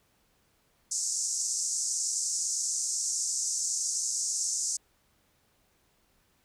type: band-pass noise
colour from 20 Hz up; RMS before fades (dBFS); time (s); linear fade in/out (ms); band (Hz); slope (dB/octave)
white; -31; 0.91-4.77; 5; 5600 to 8100; 48
effects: pink hiss -69 dBFS RMS until 6.44 s